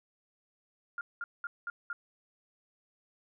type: tone bursts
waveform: sine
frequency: 1405 Hz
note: F6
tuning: 10 cents sharp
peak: -34 dBFS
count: 5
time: 0.98-1.93 s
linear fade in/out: 2 ms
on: 30 ms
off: 200 ms
effects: none